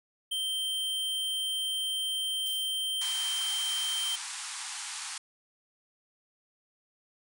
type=tone; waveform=square; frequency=3134 Hz; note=G7; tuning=1 cent flat; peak=-30 dBFS; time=0.31-4.16 s; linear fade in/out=10 ms
type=noise with exponential decay; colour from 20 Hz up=violet; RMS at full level=-42 dBFS; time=2.46-3.29 s; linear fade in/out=2 ms; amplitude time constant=180 ms
type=band-pass noise; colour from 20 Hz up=white; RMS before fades=-39 dBFS; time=3.01-5.18 s; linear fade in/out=5 ms; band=780 to 10000 Hz; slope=96 dB/octave
effects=none